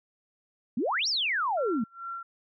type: exponential two-way sweep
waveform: sine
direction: up then down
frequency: 204.6 to 5780 to 204.6 Hz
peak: -25 dBFS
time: 0.77-1.84 s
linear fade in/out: 5 ms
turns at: 1.08 s
type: tone with tremolo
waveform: sine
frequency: 1365 Hz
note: F6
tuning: 40 cents flat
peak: -33 dBFS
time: 1.57-2.23 s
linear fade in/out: 5 ms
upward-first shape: sine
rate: 2.3 Hz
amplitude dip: 95%
effects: none